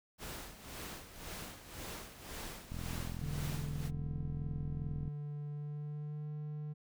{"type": "noise with tremolo", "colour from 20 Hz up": "pink", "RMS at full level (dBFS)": -44, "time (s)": [0.18, 3.91], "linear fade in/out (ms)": 50, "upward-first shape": "sine", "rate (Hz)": 1.9, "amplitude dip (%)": 70}
{"type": "click train", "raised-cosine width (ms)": 5, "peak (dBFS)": -30, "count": 101, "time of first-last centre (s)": [2.72, 5.078], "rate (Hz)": 42.4}
{"type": "tone with pitch glide", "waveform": "triangle", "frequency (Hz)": [146.83, 150], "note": ["D3", "D3"], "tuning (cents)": [0, 37], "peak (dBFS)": -37, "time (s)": [3.21, 6.74], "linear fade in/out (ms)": 20, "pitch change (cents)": 37, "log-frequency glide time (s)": [5.51, 6.27]}
{"effects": []}